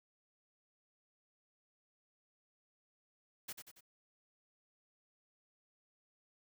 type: noise with echo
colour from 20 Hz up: white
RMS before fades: -44 dBFS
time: 3.48-3.53 s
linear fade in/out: 10 ms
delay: 93 ms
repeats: 3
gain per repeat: -6 dB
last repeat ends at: 3.809 s
effects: none